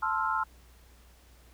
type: chord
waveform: sine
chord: F major seventh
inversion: first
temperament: equal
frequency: 880 / 1046.5 / 1318.5 / 1396.9 Hz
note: A5 / C6 / E6 / F6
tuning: 0 / 0 / 0 / 0 cents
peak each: -32 dBFS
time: 0.02-0.44 s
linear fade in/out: 10 ms
effects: added 60 Hz sine -55 dBFS peak until 1.53 s + pink hiss -61 dBFS RMS until 1.53 s